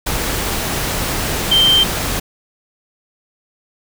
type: tone in noise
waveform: sine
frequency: 3136 Hz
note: G7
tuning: in tune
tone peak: -9 dBFS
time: 1.51-1.84 s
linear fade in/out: 10 ms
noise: pink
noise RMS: -20 dBFS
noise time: 0.06-2.2 s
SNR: +8 dB
effects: none